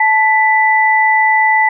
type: tone pair together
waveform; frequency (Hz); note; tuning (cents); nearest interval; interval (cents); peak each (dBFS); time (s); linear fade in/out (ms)
sine; 873 / 1984.9; A5 / B6; -14 / +8; octave + major second; 1422; -11; 0-1.69; 5
effects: none